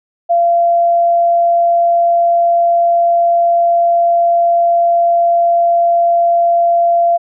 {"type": "tone", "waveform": "sine", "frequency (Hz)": 686, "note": "F5", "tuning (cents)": -31, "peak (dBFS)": -8, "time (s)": [0.29, 7.18], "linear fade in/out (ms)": 20, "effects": []}